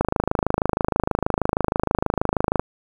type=click train; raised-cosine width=1 ms; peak=-4 dBFS; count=69; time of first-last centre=0.01-2.596 s; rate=26.3 Hz; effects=7-bit